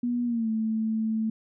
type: tone with pitch glide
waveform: sine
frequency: 242 to 220.6 Hz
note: B3 to A3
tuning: -35 to +5 cents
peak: -24 dBFS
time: 0.03-1.3 s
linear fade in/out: 5 ms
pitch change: -160 cents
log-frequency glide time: 0.25-0.49 s
effects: none